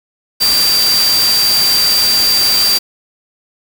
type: tone in noise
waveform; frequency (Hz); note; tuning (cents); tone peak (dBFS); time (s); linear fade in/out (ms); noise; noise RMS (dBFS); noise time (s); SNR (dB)
sine; 4699; D8; 0; -10; 0.4-2.79; 20; white; -17; 0.4-2.79; +4
effects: none